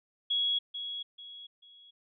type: tone with echo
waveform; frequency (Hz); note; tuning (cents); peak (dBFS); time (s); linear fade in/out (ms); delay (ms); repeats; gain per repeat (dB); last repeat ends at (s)
sine; 3335; G#7; +7; -26; 0.3-0.59; 10; 440; 3; -9; 1.91
effects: none